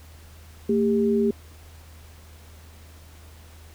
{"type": "tone pair together", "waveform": "sine", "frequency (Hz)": [224.9, 400.7], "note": ["A3", "G4"], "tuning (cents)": [38, 38], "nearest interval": "minor seventh", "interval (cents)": 1000, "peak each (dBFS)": -21, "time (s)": [0.69, 1.31], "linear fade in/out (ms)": 5, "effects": ["added 79 Hz sine -45 dBFS peak until 3.74 s", "pink hiss -52 dBFS RMS until 3.74 s"]}